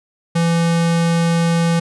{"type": "tone", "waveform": "square", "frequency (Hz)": 168, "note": "E3", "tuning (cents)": 33, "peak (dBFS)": -14, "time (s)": [0.35, 1.8], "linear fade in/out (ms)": 10, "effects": ["resampled to 24000 Hz"]}